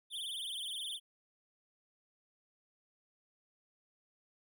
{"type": "tone with vibrato", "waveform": "square", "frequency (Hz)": 3322, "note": "G#7", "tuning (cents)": 0, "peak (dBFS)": -39, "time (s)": [0.1, 1], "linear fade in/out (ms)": 50, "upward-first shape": "triangle", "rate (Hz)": 19, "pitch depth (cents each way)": 190, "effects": []}